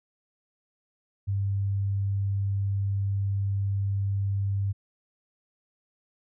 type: tone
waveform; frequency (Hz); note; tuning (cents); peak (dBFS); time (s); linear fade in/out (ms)
sine; 99; G2; +18; -24; 1.27-4.73; 20
effects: none